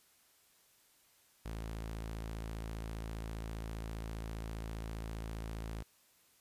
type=tone; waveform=sawtooth; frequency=55 Hz; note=A1; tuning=in tune; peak=-36 dBFS; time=1.45-5.83 s; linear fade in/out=10 ms; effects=white hiss -68 dBFS RMS until 6.4 s + resampled to 32000 Hz